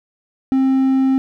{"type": "tone", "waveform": "triangle", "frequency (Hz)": 265.2, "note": "C4", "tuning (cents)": 23, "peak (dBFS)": -10, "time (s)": [0.52, 1.18], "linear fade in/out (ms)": 0, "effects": []}